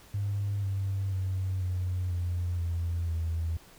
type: tone with pitch steps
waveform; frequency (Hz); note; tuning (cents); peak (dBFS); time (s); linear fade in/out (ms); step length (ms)
triangle; 101 / 97.56 / 94.24 / 91.03 / 87.93 / 84.93 / 82.04; G#2 / G2 / F#2 / F#2 / F2 / F2 / E2; -48 / -8 / +32 / -28 / +12 / -48 / -8; -24; 0.14-3.57; 5; 490
effects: tanh soft clip ceiling -25 dBFS + pink hiss -55 dBFS RMS until 3.78 s